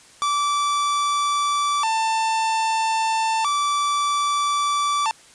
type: tone with vibrato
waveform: 45% pulse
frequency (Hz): 1017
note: C6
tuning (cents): -50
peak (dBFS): -19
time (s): 0.22-5.11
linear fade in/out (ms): 0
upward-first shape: square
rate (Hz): 0.31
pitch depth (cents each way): 230
effects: white hiss -49 dBFS RMS until 5.34 s + resampled to 22050 Hz